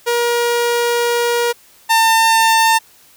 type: tone pair in turn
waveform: sawtooth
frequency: 475.6 / 900.3 Hz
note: A#4 / A5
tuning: +35 / +39 cents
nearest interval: major seventh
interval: 1104 cents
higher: second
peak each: -10 / -6 dBFS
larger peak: second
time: 0.06-1.53 / 1.89-2.79 s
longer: first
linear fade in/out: 20 ms
effects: white hiss -48 dBFS RMS until 3.16 s